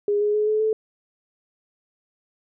sine tone with pitch steps, 410.9 / 417.1 / 423.4 / 429.8 / 436.3 Hz, G#4 / G#4 / G#4 / A4 / A4, -18 / +7 / +33 / -41 / -15 cents, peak -18 dBFS, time 0.08-0.73 s, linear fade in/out 2 ms, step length 130 ms, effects none

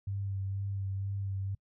sine tone with vibrato, 98 Hz, G2, in tune, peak -32 dBFS, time 0.07-1.55 s, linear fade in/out 5 ms, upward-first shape sine, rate 2.1 Hz, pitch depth 22 cents each way, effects noise-tail reverb RT60 0.1 s tail -26 dB re dry

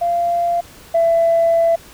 sine tone pair in turn, 690 / 668 Hz, F5 / E5, -21 / +23 cents, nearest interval minor second, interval 56 cents, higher first, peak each -14 / -10 dBFS, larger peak second, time 0.01-0.61 / 0.94-1.76 s, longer second, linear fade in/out 10 ms, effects tanh soft clip ceiling -7 dBFS + pink hiss -42 dBFS RMS until 1.93 s

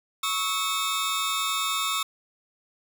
sawtooth tone cluster, 1113 / 1297 / 3650 Hz, C#6 / E6 / A#7, +7 / -28 / -37 cents, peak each -26 dBFS, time 0.23-2.03 s, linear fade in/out 5 ms, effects none

